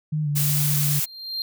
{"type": "tone with pitch glide", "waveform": "sine", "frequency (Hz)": [153.1, 145.76], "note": ["D#3", "D3"], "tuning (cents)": [-28, -13], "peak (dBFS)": -21, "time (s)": [0.12, 1], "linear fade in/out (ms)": 10, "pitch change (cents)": -85, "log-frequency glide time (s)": [0.23, 0.28]}
{"type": "noise", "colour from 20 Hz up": "blue", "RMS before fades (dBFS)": -24, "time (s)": [0.35, 1.06], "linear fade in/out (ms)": 20}
{"type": "tone with exponential growth", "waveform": "triangle", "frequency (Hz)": 4186, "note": "C8", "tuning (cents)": 0, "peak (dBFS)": -22, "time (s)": [0.68, 1.42], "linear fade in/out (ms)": 1, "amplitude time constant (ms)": 160}
{"effects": []}